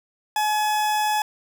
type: tone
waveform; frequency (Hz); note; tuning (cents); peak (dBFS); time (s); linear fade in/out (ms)
40% pulse; 849; G#5; +38; -19; 0.36-1.22; 2
effects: none